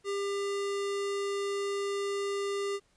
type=tone; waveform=square; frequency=399.9 Hz; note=G4; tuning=35 cents sharp; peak=-31 dBFS; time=0.04-2.8 s; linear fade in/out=50 ms; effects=pink hiss -69 dBFS RMS until 2.96 s + resampled to 22050 Hz